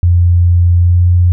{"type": "tone with pitch glide", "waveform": "sine", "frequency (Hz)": [87.31, 88.48], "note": ["F2", "F2"], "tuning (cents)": [0, 23], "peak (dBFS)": -5, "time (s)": [0.03, 1.32], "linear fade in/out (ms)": 0, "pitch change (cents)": 23, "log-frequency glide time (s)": [0.79, 1.03], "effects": []}